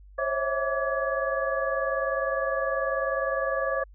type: tone cluster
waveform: sine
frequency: 533 / 553 / 652 / 1155 / 1685 Hz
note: C5 / C#5 / E5 / D6 / G#6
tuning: +32 / -4 / -19 / -29 / +25 cents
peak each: -29 / -32 / -32 / -31 / -32 dBFS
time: 0.18-3.84 s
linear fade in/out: 10 ms
effects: added 49 Hz sine -47 dBFS peak until 3.94 s